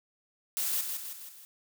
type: noise with echo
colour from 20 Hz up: blue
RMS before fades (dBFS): -31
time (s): 0.57-0.81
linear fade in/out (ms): 0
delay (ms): 160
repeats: 4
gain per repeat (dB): -5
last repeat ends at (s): 1.45
effects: none